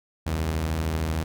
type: beating tone pair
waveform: sawtooth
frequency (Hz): 67.2 / 80.2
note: C2 / E2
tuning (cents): +47 / -47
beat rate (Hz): 13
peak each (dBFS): -29 / -21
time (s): 0.26-1.24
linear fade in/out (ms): 10
effects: none